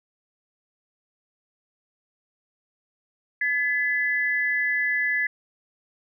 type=tone pair together; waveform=sine; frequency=1715.9 / 2007 Hz; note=A6 / B6; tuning=-44 / +27 cents; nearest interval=minor third; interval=271 cents; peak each=-24 dBFS; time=3.41-5.27 s; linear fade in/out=5 ms; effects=none